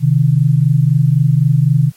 sine tone pair together, 130.51 / 154.4 Hz, C3 / D#3, -4 / -13 cents, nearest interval minor third, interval 291 cents, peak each -11 dBFS, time 0-1.92 s, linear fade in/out 50 ms, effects white hiss -49 dBFS RMS until 1.96 s + MP3 64 kbps

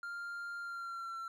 triangle tone with pitch glide, 1396.9 to 1351.7 Hz, F6 to E6, 0 to +43 cents, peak -38 dBFS, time 0.03-1.28 s, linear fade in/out 2 ms, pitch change -57 cents, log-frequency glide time 0.6-1.15 s, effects none

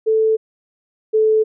sine tone pair in turn, 440 / 435.7 Hz, A4 / A4, 0 / -17 cents, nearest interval unison, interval 17 cents, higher first, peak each -12 / -11 dBFS, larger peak second, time 0.06-0.37 / 1.13-1.44 s, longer neither, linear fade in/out 20 ms, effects none

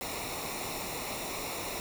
pink noise with comb filter, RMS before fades -37 dBFS, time 0.01-1.8 s, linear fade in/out 0 ms, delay 0.63 ms, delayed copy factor -0.7, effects none

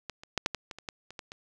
clicks, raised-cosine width 0.2 ms, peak -19 / -28 / -10 / -8 / -15 / -22 / -26 / -18 / -28 / -22 / -25 dBFS, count 11, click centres 0.097 / 0.235 / 0.377 / 0.461 / 0.547 / 0.712 / 0.786 / 0.888 / 1.106 / 1.192 / 1.319 s, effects none

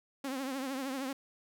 sawtooth tone with vibrato, 266.9 Hz, C4, 35 cents sharp, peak -31 dBFS, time 0.24-1.13 s, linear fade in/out 5 ms, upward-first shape triangle, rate 13 Hz, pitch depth 100 cents each way, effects none

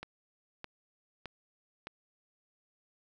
click train, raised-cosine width 0.3 ms, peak -25 dBFS, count 4, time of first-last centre 0.03-1.87 s, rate 1.63 Hz, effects none

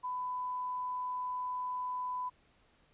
sine tone, 1000 Hz, B5, 21 cents sharp, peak -34 dBFS, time 0.03-2.3 s, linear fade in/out 20 ms, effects pink hiss -68 dBFS RMS until 2.93 s + resampled to 8000 Hz

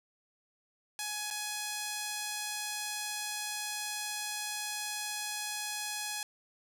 5% pulse tone with dropouts, 839 Hz, G#5, 17 cents sharp, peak -23 dBFS, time 0.99-6.23 s, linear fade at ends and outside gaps 1 ms, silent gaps 1.303-1.309 s, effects none

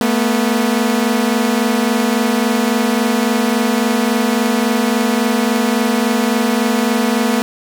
sawtooth tone pair together, 219.7 / 243.3 Hz, A3 / B3, -2 / -26 cents, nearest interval major second, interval 176 cents, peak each -12 dBFS, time 0.01-7.42 s, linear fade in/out 0 ms, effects none

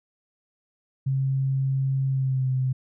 sine tone with pitch glide, 134.5 to 129.92 Hz, C3 to C3, +48 to -12 cents, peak -21 dBFS, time 1.06-2.73 s, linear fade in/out 10 ms, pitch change -60 cents, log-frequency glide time 2.08-2.49 s, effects none

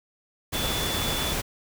sine tone in noise, 3461 Hz, A7, 29 cents flat, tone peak -31 dBFS, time 0.53-1.34 s, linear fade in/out 20 ms, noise pink, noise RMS -28 dBFS, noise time 0.52-1.42 s, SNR -6 dB, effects none

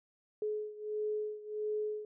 sine beating tone pair, 424.3 / 425.8 Hz, G#4 / G#4, +37 / +43 cents, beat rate 1.5 Hz, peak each -36 / -39 dBFS, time 0.42-2.05 s, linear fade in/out 2 ms, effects none

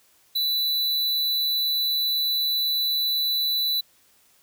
square tone, 3974 Hz, B7, 10 cents sharp, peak -22 dBFS, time 0.35-3.81 s, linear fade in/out 10 ms, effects white hiss -60 dBFS RMS until 4.42 s

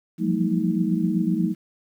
sine tone cluster, 172.4 / 180.4 / 197.7 / 227.8 / 317.7 Hz, F3 / F#3 / G3 / A#3 / D#4, -22 / -44 / +15 / -40 / +36 cents, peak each -26 dBFS, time 0.18-1.55 s, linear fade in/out 50 ms, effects 9-bit

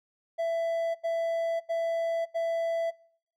triangle tone bursts, 665 Hz, E5, 15 cents sharp, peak -24 dBFS, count 4, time 0.38-2.912 s, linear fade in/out 20 ms, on 570 ms, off 84 ms, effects noise-tail reverb RT60 0.7 s tail -26 dB re dry

